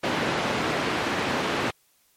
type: band-pass noise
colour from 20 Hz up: pink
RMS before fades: -26 dBFS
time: 0.03-1.71 s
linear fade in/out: 10 ms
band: 190 to 3000 Hz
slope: 12 dB/octave
effects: white hiss -64 dBFS RMS until 2.16 s + MP3 64 kbps